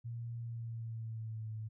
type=tone with pitch glide; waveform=sine; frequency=117.2 to 109.35 Hz; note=A#2 to A2; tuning=+10 to -10 cents; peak=-39 dBFS; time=0.04-1.69 s; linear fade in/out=20 ms; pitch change=-120 cents; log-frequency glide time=0.39-1.52 s; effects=none